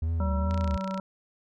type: tone with vibrato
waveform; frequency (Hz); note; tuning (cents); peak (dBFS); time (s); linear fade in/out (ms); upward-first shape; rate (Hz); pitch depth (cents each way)
triangle; 77.78; D#2; 0; -23; 0.02-0.77; 5; sine; 2.3; 120
type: harmonic tone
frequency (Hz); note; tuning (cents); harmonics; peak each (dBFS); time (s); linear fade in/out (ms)
191.3; G3; -42; 1 / 3 / 5 / 7; -31 / -36 / -38 / -39; 0.2-1; 2
type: click train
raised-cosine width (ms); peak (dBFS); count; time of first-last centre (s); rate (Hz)
0.2; -23; 15; 0.51-0.977; 30
effects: none